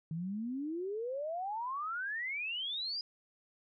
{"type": "exponential sweep", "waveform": "sine", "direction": "up", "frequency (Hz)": [155.56, 4978], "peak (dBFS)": -35, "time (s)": [0.11, 3.01], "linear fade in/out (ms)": 2, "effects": []}